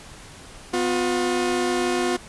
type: tone pair together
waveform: sawtooth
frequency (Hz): 250.6 / 357.7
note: B3 / F4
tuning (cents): +25 / +41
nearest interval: tritone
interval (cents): 616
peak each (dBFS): -22 / -18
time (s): 0.73-2.17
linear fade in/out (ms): 10
effects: pink hiss -43 dBFS RMS until 2.28 s + resampled to 24000 Hz